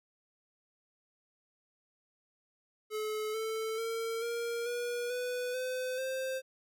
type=tone with pitch steps; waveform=square; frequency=430 / 442.3 / 455 / 468.1 / 481.5 / 495.4 / 509.6 / 524.2 Hz; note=A4 / A4 / A#4 / A#4 / B4 / B4 / C5 / C5; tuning=-40 / +9 / -42 / +7 / -44 / +5 / -46 / +3 cents; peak=-34 dBFS; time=2.9-6.42 s; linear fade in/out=50 ms; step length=440 ms; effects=none